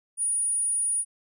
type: tone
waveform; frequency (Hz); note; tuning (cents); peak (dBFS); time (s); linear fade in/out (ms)
sine; 9610; D9; +39; -23; 0.17-1.05; 50
effects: none